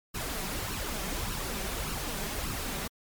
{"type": "noise with flanger", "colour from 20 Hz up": "pink", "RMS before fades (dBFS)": -34, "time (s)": [0.14, 2.88], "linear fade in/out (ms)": 10, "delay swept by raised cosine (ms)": [0.71, 5.21], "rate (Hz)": 1.7, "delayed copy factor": 0.6, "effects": ["MP3 96 kbps"]}